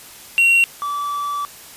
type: tone pair in turn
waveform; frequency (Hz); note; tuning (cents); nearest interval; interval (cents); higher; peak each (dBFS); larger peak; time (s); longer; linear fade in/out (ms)
triangle; 2743 / 1156.6; F7 / D6; -32 / -27; octave + minor third; 1495; first; -9 / -19; first; 0.38-0.64 / 0.82-1.45; second; 0
effects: white hiss -40 dBFS RMS until 1.76 s + resampled to 32000 Hz